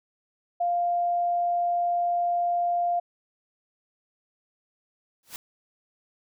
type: tone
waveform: sine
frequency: 698.5 Hz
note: F5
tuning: in tune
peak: -22 dBFS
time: 0.6-3 s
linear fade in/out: 10 ms
type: noise with exponential growth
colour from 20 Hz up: white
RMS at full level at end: -33 dBFS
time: 5.23-5.36 s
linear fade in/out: 1 ms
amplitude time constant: 27 ms
effects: none